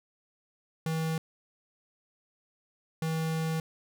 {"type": "tone bursts at uneven times", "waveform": "square", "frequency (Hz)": 160.7, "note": "E3", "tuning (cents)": -44, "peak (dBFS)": -29, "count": 2, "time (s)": [[0.86, 1.18], [3.02, 3.6]], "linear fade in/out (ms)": 2, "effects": []}